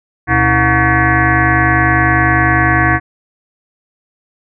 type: tone with frequency modulation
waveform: sine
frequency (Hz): 925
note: A#5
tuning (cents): -14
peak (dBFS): -8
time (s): 0.27-3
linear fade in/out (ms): 50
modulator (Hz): 200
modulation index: 5.2
effects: none